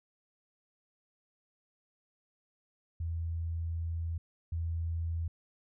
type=tone pair in turn; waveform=sine; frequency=83 / 83 Hz; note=E2 / E2; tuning=+12 / +12 cents; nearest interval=unison; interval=0 cents; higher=neither; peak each=-32 / -31 dBFS; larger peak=second; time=3-4.18 / 4.52-5.28 s; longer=first; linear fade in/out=5 ms; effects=none